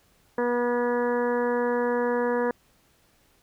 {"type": "harmonic tone", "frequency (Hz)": 242.1, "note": "B3", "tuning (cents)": -34, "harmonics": [1, 2, 3, 4, 5, 6, 7, 8], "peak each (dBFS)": [-29, -24, -38, -31, -39, -40, -35, -45], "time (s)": [0.38, 2.51], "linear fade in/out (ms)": 2, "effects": ["pink hiss -63 dBFS RMS until 3.42 s"]}